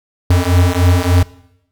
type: beating tone pair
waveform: square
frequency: 87.31 / 90.71 Hz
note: F2 / F#2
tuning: 0 / -34 cents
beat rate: 3.4 Hz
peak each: -13 dBFS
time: 0.3-1.23 s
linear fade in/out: 5 ms
effects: noise-tail reverb RT60 0.8 s tail -20 dB re dry